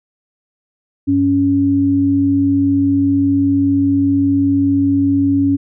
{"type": "tone pair together", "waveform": "sine", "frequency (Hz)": [98, 279], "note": ["G2", "C#4"], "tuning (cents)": [0, 11], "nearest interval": "octave + tritone", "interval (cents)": 1811, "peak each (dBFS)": [-20, -11], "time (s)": [1.07, 5.57], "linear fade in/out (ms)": 20, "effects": []}